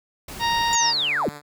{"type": "noise", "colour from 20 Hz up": "pink", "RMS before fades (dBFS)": -36, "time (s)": [0.28, 0.76], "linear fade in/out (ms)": 5}
{"type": "harmonic tone", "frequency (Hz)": 932.3, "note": "A#5", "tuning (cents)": 0, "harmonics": [1, 2, 3, 4, 5, 6], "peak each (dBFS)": [-21, -27, -31, -28, -32, -35], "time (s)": [0.39, 0.94], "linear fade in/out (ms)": 50}
{"type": "linear sweep", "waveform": "sine", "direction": "down", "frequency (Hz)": [7100, 121.9], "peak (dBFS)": -20, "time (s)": [0.73, 1.29], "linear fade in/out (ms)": 0}
{"type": "tone with vibrato", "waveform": "5% pulse", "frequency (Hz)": 146.83, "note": "D3", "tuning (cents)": 0, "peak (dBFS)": -25, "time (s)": [0.78, 1.42], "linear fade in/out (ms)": 50, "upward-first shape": "square", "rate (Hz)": 13, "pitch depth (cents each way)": 12}
{"effects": []}